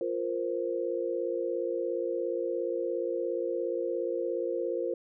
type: chord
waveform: sine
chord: F suspended fourth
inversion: none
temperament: equal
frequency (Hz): 349.2 / 466.2 / 523.3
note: F4 / Bb4 / C5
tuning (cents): 0 / 0 / 0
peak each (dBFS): -33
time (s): 0.01-4.94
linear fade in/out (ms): 2
effects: none